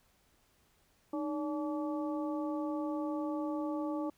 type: harmonic tone with a mistuned harmonic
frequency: 287.4 Hz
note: D4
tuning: 37 cents flat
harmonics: 1 / 2 / 3 / 4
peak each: -34 / -40 / -44 / -46 dBFS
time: 1.13-4.1 s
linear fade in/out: 5 ms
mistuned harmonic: 1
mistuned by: +110 cents
effects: pink hiss -70 dBFS RMS until 4.17 s